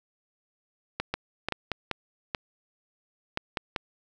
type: clicks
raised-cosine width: 0.3 ms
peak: -12 dBFS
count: 10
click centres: 1 / 1.14 / 1.486 / 1.523 / 1.717 / 1.913 / 2.348 / 3.374 / 3.572 / 3.762 s
effects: none